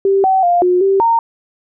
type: tone with pitch steps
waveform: sine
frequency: 391.3 / 762 / 700 / 360.1 / 389.7 / 921 Hz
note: G4 / G5 / F5 / F#4 / G4 / A#5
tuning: -3 / -49 / +4 / -47 / -10 / -21 cents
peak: -9 dBFS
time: 0.05-1.19 s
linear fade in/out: 2 ms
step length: 190 ms
effects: none